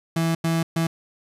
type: tone bursts at uneven times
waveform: 35% pulse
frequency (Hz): 164.7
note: E3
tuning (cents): -1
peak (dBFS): -18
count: 3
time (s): 0.16-0.35 / 0.44-0.63 / 0.76-0.87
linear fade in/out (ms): 5
effects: resampled to 32000 Hz + 9-bit

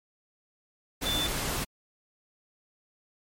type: tone in noise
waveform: sine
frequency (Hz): 3520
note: A7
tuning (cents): 0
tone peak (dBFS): -28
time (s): 1.05-1.28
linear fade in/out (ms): 20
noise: pink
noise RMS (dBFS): -31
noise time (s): 1.01-1.65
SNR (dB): 0
effects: MP3 64 kbps

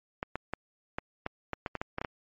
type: clicks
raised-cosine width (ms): 0.5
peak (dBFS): -17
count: 12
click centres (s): 0.229 / 0.356 / 0.536 / 0.985 / 1.264 / 1.533 / 1.662 / 1.753 / 1.815 / 1.984 / 2.015 / 2.048
effects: MP3 32 kbps

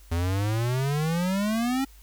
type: exponential sweep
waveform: square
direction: up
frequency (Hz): 82.1 to 274.5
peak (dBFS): -24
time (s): 0.11-1.85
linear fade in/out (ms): 10
effects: added 50 Hz sine -48 dBFS peak until 2.02 s + white hiss -57 dBFS RMS until 2.02 s

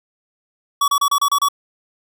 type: tone bursts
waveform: square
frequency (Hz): 1132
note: C#6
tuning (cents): +36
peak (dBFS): -14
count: 7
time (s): 0.81-1.486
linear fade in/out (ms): 5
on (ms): 70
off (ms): 31
effects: none

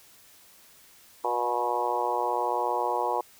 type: harmonic tone with a mistuned harmonic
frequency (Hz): 121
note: B2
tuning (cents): -35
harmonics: 3 / 4 / 5 / 6 / 7 / 8 / 9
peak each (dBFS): -35 / -32 / -35 / -33 / -30 / -30 / -36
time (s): 1.24-3.21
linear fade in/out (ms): 5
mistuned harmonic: 6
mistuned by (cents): -15
effects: white hiss -55 dBFS RMS until 3.39 s

